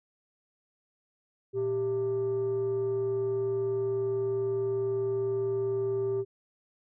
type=tone pair together; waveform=sine; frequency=116.54 / 392 Hz; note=A#2 / G4; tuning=0 / 0 cents; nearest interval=octave + major sixth; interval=2100 cents; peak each=-35 / -25 dBFS; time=1.53-6.25 s; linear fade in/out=50 ms; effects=tanh soft clip ceiling -24 dBFS